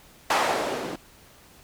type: noise with low-pass filter sweep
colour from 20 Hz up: violet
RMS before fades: -26 dBFS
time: 0.3-0.96 s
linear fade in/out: 5 ms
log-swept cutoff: 870 to 320 Hz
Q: 1.4
effects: pink hiss -53 dBFS RMS until 1.63 s